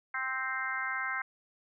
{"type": "harmonic tone with a mistuned harmonic", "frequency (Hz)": 261.6, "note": "C4", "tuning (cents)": 0, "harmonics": [3, 4, 5, 6, 7, 8], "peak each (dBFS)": [-44, -40, -39, -35, -41, -38], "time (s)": [0.14, 1.22], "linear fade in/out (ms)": 5, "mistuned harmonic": 7, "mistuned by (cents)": 22, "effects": []}